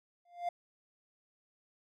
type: tone with exponential growth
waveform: triangle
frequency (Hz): 698.5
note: F5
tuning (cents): 0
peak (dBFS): -27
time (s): 0.25-0.49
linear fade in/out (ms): 5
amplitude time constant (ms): 51
effects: none